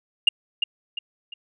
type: tone with echo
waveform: sine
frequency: 2828 Hz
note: F7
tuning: 21 cents sharp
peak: -10 dBFS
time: 0.27-0.29 s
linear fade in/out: 5 ms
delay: 350 ms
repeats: 3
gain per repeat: -8 dB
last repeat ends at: 1.34 s
effects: tanh soft clip ceiling -7 dBFS